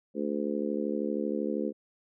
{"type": "harmonic tone", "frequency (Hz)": 72.8, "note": "D2", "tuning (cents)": -15, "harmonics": [3, 4, 5, 6, 7], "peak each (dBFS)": [-33, -34, -35, -36, -36], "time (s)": [0.14, 1.73], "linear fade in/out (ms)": 50, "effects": []}